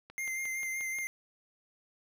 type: click train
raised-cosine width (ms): 0.3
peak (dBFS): -32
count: 6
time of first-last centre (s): 0.1-0.987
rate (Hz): 5.64
type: tone with vibrato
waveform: square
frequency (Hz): 2099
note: C7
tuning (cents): +5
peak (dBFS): -34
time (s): 0.18-1.07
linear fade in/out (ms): 0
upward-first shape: sine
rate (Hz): 5.3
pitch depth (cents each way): 21
effects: none